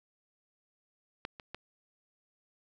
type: clicks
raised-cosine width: 0.3 ms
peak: -20 / -29 / -24 dBFS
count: 3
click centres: 1.251 / 1.398 / 1.546 s
effects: none